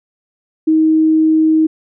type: tone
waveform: sine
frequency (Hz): 315.8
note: D#4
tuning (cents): +26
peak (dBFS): -8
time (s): 0.67-1.67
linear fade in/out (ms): 10
effects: none